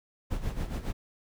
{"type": "noise with tremolo", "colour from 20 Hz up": "brown", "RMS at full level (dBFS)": -30, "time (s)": [0.3, 0.93], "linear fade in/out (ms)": 20, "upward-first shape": "sine", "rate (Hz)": 7.2, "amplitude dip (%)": 70, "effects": []}